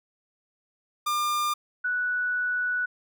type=tone pair in turn; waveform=45% pulse / sine; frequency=1200 / 1477.5 Hz; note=D6 / F#6; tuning=+37 / -3 cents; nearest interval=major third; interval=360 cents; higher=second; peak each=-24 dBFS; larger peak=neither; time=1.06-1.54 / 1.84-2.86 s; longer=second; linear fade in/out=10 ms; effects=none